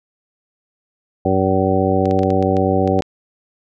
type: harmonic tone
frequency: 95.1 Hz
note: F#2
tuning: 48 cents sharp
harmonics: 1 / 2 / 3 / 4 / 5 / 6 / 8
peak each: -21 / -21 / -21 / -21 / -21 / -21 / -21 dBFS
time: 1.25-3.01 s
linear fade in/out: 5 ms
type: clicks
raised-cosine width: 0.2 ms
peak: -16 dBFS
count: 10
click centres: 2.056 / 2.111 / 2.191 / 2.233 / 2.304 / 2.426 / 2.568 / 2.876 / 2.991 / 3.022 s
effects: none